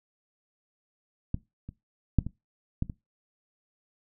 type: clicks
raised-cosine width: 5 ms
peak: -15 / -27 / -8 / -21 / -15 / -24 dBFS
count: 6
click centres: 1.344 / 1.69 / 2.187 / 2.266 / 2.824 / 2.898 s
effects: noise-tail reverb RT60 0.2 s tail -19 dB re dry